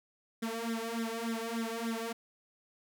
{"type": "tone with flanger", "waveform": "sawtooth", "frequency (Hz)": 228.5, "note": "A#3", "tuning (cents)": -34, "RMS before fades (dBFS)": -36, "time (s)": [0.42, 2.13], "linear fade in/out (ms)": 10, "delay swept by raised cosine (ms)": [0.54, 2.74], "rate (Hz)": 3.4, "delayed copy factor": 0.9, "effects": []}